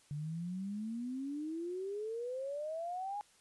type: exponential sweep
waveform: sine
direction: up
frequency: 143.6 to 838 Hz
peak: -37 dBFS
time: 0.11-3.21 s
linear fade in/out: 0 ms
effects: white hiss -66 dBFS RMS until 3.4 s + resampled to 24000 Hz